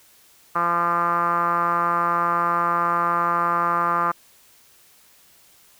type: tone with low-pass filter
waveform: 5% pulse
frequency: 171.7 Hz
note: F3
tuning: 29 cents flat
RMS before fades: -21 dBFS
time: 0.55-4.12 s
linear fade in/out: 10 ms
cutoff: 1200 Hz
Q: 5.9
effects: white hiss -54 dBFS RMS until 5.79 s